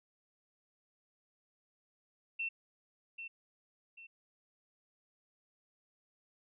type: tone with echo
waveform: sine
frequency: 2699 Hz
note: E7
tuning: 40 cents sharp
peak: -34 dBFS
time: 2.39-2.49 s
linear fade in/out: 10 ms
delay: 790 ms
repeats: 2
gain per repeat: -8 dB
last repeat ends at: 4.07 s
effects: none